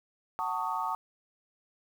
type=chord; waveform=sine; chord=D# half-diminished seventh; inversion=first; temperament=just; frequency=746.7 / 896 / 1120.1 / 1244.5 Hz; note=F#5 / A5 / C#6 / D#6; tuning=+16 / +31 / +18 / 0 cents; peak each=-37 / -33 / -35 / -36 dBFS; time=0.39-0.95 s; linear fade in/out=0 ms; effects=9-bit